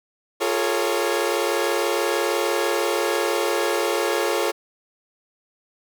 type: chord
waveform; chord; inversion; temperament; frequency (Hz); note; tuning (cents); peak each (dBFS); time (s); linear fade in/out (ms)
sawtooth; Bb minor seventh; second; equal with one note detuned; 349.2 / 415.3 / 455.5 / 554.4; F4 / Ab4 / Bb4 / Db5; 0 / 0 / -40 / 0; -22; 0.4-4.52; 20
effects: none